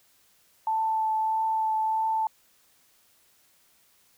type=tone with vibrato; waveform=sine; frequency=880 Hz; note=A5; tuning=in tune; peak=-23 dBFS; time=0.67-2.27 s; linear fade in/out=2 ms; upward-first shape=triangle; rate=1.6 Hz; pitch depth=13 cents each way; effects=white hiss -63 dBFS RMS until 4.17 s